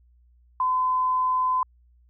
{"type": "tone", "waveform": "sine", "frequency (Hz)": 1019, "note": "C6", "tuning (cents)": -46, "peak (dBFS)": -20, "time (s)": [0.6, 1.63], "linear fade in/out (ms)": 2, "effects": ["added 60 Hz sine -55 dBFS peak until 2.09 s"]}